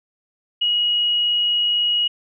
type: tone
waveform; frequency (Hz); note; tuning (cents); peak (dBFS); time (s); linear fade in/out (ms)
sine; 2899; F#7; -36; -16; 0.61-2.08; 10
effects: none